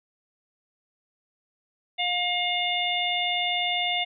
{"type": "harmonic tone", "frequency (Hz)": 712, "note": "F5", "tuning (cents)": 33, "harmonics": [1, 3, 4, 5], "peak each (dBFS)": [-29, -29, -29, -29], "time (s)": [1.98, 4.05], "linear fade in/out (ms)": 20, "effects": []}